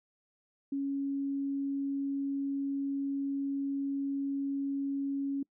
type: tone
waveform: sine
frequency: 277.2 Hz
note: C#4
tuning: in tune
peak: -30 dBFS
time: 0.72-5.43 s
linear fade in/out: 5 ms
effects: noise-tail reverb RT60 0.1 s tail -25 dB re dry